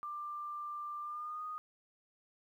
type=tone with pitch glide; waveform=sine; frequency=1187 to 1238.1 Hz; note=D6 to D#6; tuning=+18 to -9 cents; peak=-39 dBFS; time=0.03-1.58 s; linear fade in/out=0 ms; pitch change=+73 cents; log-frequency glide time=1.01-1.44 s; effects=12-bit